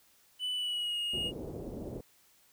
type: tone with pitch glide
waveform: triangle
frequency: 2988 to 2863 Hz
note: F#7 to F7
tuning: +16 to +42 cents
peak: -30 dBFS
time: 0.39-1.32 s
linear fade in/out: 50 ms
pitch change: -74 cents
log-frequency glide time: 0.53-0.99 s
type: low-pass noise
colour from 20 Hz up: white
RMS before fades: -41 dBFS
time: 1.13-2.01 s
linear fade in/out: 5 ms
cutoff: 490 Hz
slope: 24 dB/octave
effects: white hiss -65 dBFS RMS until 2.52 s